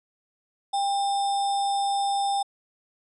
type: tone with sample-and-hold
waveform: sine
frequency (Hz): 798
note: G5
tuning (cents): +31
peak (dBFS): -22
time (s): 0.73-2.43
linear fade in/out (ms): 10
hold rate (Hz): 4410
effects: resampled to 24000 Hz